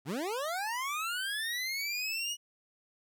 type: linear sweep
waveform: 25% pulse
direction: up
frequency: 116.54 to 2927 Hz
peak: -29 dBFS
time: 0.05-2.37 s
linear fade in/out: 50 ms
effects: none